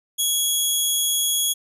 10% pulse tone, 3336 Hz, G#7, 7 cents sharp, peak -11 dBFS, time 0.18-1.54 s, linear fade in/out 20 ms, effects resampled to 32000 Hz

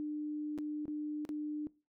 sine tone with dropouts, 300 Hz, D4, 37 cents sharp, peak -35 dBFS, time 0-1.67 s, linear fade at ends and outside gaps 0 ms, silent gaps 0.578-0.586 / 0.855-0.88 / 1.251-1.291 s, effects noise-tail reverb RT60 0.3 s tail -21 dB re dry

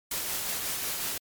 white noise with tremolo, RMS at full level -31 dBFS, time 0.11-1.18 s, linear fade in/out 5 ms, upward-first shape sine, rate 5.5 Hz, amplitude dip 25%, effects MP3 96 kbps

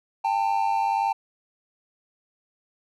triangle tone pair together, 795.7 / 897 Hz, G5 / A5, +26 / +33 cents, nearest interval major second, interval 207 cents, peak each -22 dBFS, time 0.24-1.13 s, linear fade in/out 10 ms, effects none

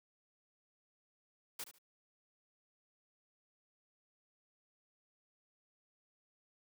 white noise with echo, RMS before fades -43 dBFS, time 1.59-1.64 s, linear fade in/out 5 ms, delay 73 ms, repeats 2, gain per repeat -12 dB, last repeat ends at 1.786 s, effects high-pass 200 Hz 12 dB/octave

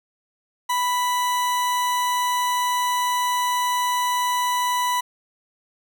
40% pulse tone, 987.8 Hz, B5, in tune, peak -19 dBFS, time 0.69-5.01 s, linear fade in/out 10 ms, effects none

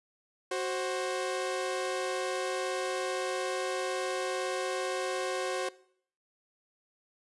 sawtooth tone pair together, 371.9 / 529 Hz, F#4 / C5, +9 / +19 cents, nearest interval tritone, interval 610 cents, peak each -29 / -30 dBFS, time 0.51-5.69 s, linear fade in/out 5 ms, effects noise-tail reverb RT60 0.6 s tail -20 dB re dry + resampled to 24000 Hz

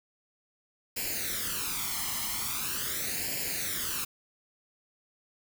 white noise with flanger, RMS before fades -33 dBFS, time 0.96-4.05 s, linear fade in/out 10 ms, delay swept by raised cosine 0.41 to 0.98 ms, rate 0.42 Hz, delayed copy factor +0.75, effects none

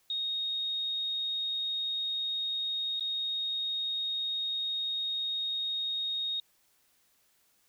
sine tone with dropouts, 3729 Hz, A#7, in tune, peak -30 dBFS, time 0.1-6.4 s, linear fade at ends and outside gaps 2 ms, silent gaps 2.997-3.007 s, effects white hiss -69 dBFS RMS until 7.68 s

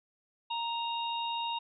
harmonic tone, 932.3 Hz, A#5, in tune, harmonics 1 / 3 / 4, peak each -33 / -39 / -39 dBFS, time 0.5-1.59 s, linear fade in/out 10 ms, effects none

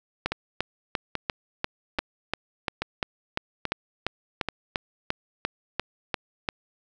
two click trains, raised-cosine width 0.3 ms, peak -11 / -9 dBFS, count 6 / 19, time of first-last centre 0.32-4.487 / 0.26-6.488 s, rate 1.2 / 2.89 Hz, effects none

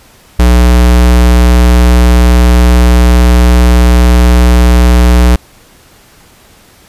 square tone, 60.6 Hz, B1, 32 cents flat, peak -3 dBFS, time 0.39-5.36 s, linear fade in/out 5 ms, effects pink hiss -41 dBFS RMS until 6.88 s + resampled to 32000 Hz

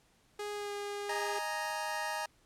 sawtooth tone with pitch glide, 414 to 407.8 Hz, G#4 to G#4, -5 to -32 cents, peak -33 dBFS, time 0.39-1.39 s, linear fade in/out 5 ms, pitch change -27 cents, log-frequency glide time 0.53-0.72 s
25% pulse chord, D# suspended fourth, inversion none, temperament equal, 622.3 / 830.6 / 932.3 Hz, D#5 / G#5 / A#5, 0 / 0 / 0 cents, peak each -37 / -35 / -34 dBFS, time 1.09-2.26 s, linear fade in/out 5 ms
effects pink hiss -68 dBFS RMS until 2.45 s + low-pass 11000 Hz 12 dB/octave

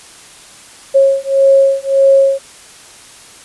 sine beating tone pair, 544 / 545.7 Hz, C#5 / C#5, -33 / -27 cents, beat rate 1.7 Hz, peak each -10 dBFS, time 0.94-2.39 s, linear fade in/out 20 ms, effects white hiss -38 dBFS RMS until 3.44 s + resampled to 24000 Hz

